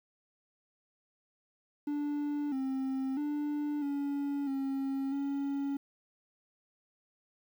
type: tone with pitch steps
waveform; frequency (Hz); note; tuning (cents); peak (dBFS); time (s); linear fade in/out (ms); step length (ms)
triangle; 292.2 / 265.8 / 294.6 / 283.2 / 271.3 / 279.3; D4 / C4 / D4 / C#4 / C#4 / C#4; -9 / +27 / +6 / +37 / -37 / +13; -29; 1.87-5.77; 5; 650
effects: 10-bit